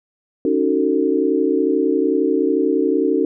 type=chord; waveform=sine; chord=D# half-diminished seventh; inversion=third; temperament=just; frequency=280 / 311.1 / 373.4 / 448 Hz; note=C#4 / D#4 / F#4 / A4; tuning=+18 / 0 / +16 / +31 cents; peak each=-20 dBFS; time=0.45-3.25 s; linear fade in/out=2 ms; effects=none